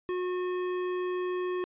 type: tone with tanh clipping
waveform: sine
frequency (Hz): 362.7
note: F#4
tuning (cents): -34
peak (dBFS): -31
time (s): 0.09-1.64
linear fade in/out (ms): 0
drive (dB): 17
effects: resampled to 8000 Hz